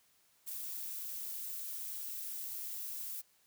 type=noise with high-pass filter sweep; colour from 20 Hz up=violet; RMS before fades=-42 dBFS; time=0.46-3.22 s; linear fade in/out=20 ms; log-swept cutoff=710 to 360 Hz; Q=2; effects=white hiss -70 dBFS RMS until 3.46 s